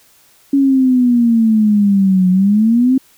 sine exponential two-way sweep, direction down then up, 280 to 181.6 to 267 Hz, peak -8 dBFS, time 0.53-2.98 s, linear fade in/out 5 ms, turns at 2.3 s, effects white hiss -50 dBFS RMS until 3.17 s

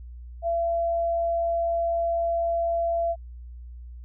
sine tone, 676 Hz, E5, 43 cents sharp, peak -22 dBFS, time 0.42-3.16 s, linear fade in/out 50 ms, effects added 60 Hz sine -38 dBFS peak until 4.04 s

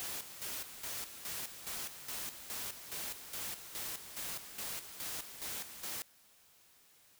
white noise with tremolo, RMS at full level -41 dBFS, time 0-6.02 s, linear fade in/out 0 ms, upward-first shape square, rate 2.4 Hz, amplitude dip 65%, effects white hiss -65 dBFS RMS until 7.19 s

